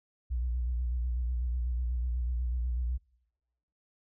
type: tone with vibrato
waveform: sine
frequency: 60.7 Hz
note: B1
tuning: 29 cents flat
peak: -27 dBFS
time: 0.3-2.98 s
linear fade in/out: 20 ms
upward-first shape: square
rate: 8.1 Hz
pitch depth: 53 cents each way
effects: noise-tail reverb RT60 1.0 s tail -26 dB re dry + tanh soft clip ceiling -25 dBFS